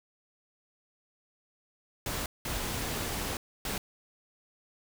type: noise bursts at uneven times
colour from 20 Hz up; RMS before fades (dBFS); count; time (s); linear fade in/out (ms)
pink; -34; 3; 2.06-2.26 / 2.45-3.37 / 3.65-3.78; 2
effects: none